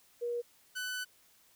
sine / sawtooth tone pair in turn, 477.7 / 1498.8 Hz, A#4 / F#6, +42 / +22 cents, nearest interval octave + minor sixth, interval 1980 cents, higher second, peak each -32 / -32 dBFS, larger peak neither, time 0.21-0.42 / 0.75-1.05 s, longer second, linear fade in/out 20 ms, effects white hiss -65 dBFS RMS until 1.55 s

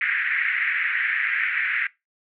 white band-pass noise, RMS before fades -24 dBFS, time 0.01-1.87 s, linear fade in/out 2 ms, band 1600 to 2200 Hz, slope 48 dB/octave, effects noise-tail reverb RT60 0.2 s tail -20 dB re dry

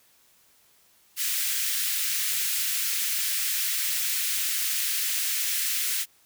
white high-pass noise, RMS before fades -27 dBFS, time 1.16-6.06 s, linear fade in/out 50 ms, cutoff 1700 Hz, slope 24 dB/octave, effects white hiss -61 dBFS RMS until 6.25 s

